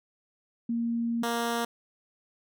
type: tone pair in turn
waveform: sine / 10% pulse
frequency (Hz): 233.1 / 234.1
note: A#3 / A#3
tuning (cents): 0 / +8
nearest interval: unison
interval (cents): 8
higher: second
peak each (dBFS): -26 / -19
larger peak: second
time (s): 0.69-1.23 / 1.23-1.65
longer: first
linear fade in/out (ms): 5
effects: none